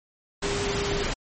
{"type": "tone in noise", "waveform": "sine", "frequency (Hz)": 402.4, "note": "G4", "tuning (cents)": 45, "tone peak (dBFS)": -28, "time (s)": [0.43, 1.04], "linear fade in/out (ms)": 10, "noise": "pink", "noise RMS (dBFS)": -28, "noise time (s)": [0.42, 1.14], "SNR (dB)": -3, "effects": ["low-pass 12000 Hz 12 dB/octave", "MP3 32 kbps"]}